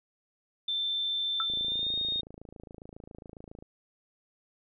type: tone with pitch glide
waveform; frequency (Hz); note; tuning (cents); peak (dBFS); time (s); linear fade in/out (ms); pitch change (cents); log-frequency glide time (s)
sine; 3553 to 3702; A7 to A#7; +16 to -13; -28; 0.68-2.21; 5; +71; 1.61-1.95
type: tone with exponential decay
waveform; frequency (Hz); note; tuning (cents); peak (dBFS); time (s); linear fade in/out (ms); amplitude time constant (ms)
sine; 1336; E6; +23; -25; 1.4-1.48; 1; 16
type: click train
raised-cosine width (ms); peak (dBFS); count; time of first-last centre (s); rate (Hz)
2; -32; 59; 1.5-3.625; 27.3
effects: none